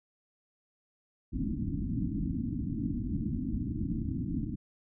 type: low-pass noise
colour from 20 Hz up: white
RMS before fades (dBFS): -33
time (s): 1.32-4.56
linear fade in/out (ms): 20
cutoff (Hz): 310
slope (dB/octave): 96
effects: none